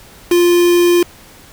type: tone with quantisation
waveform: triangle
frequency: 349.2 Hz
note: F4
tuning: in tune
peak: -6 dBFS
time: 0.31-1.03 s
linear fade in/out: 5 ms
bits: 3
effects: pink hiss -41 dBFS RMS until 1.52 s